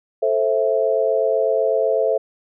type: chord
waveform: sine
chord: A minor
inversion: none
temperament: just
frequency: 440 / 528 / 660 Hz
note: A4 / C5 / E5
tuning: 0 / +16 / +2 cents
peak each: -20 dBFS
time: 0.22-2.18 s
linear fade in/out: 10 ms
effects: none